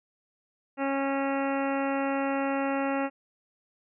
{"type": "harmonic tone", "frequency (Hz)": 274.3, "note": "C#4", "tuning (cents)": -18, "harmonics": [1, 2, 3, 4, 5, 6, 7, 8, 9, 10], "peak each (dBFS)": [-29, -31, -33, -40, -37, -44, -40, -46, -44, -43], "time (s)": [0.77, 3.1], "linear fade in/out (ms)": 50, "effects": []}